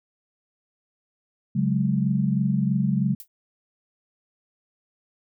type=chord; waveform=sine; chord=C# suspended fourth; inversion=none; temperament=just; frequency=138.59 / 184.79 / 207.9 Hz; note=C#3 / F#3 / G#3; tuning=0 / -2 / +2 cents; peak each=-24 dBFS; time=1.55-3.15 s; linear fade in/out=10 ms
type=noise with exponential decay; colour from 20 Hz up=violet; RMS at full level=-34 dBFS; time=3.2-3.28 s; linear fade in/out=1 ms; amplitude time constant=16 ms
effects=none